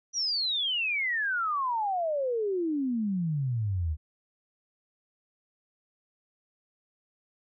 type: exponential sweep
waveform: sine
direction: down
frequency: 5920 to 73.42 Hz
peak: -26 dBFS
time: 0.13-3.97 s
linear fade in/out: 50 ms
effects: none